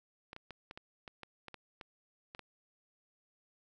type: clicks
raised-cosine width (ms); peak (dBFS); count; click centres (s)
0.3; -30; 12; 0.331 / 0.364 / 0.507 / 0.711 / 0.775 / 1.078 / 1.233 / 1.483 / 1.543 / 1.812 / 2.349 / 2.393
effects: none